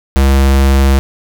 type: tone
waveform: square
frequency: 67.8 Hz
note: C#2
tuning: 38 cents flat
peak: -7 dBFS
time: 0.16-0.99 s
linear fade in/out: 0 ms
effects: none